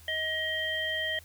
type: harmonic tone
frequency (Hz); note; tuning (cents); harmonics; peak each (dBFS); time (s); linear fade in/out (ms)
631; D#5; +24; 1 / 3 / 5; -37 / -31 / -33; 0.08-1.19; 2
effects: added 81 Hz sine -52 dBFS peak until 1.24 s + white hiss -56 dBFS RMS until 1.24 s